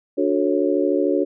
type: chord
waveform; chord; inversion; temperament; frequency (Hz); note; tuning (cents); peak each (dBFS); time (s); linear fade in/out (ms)
sine; D major seventh; none; just; 293.7 / 367.1 / 440.5 / 550.6; D4 / F#4 / A4 / C#5; 0 / -14 / +2 / -12; -21 / -21 / -24 / -23; 0.17-1.25; 20
effects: none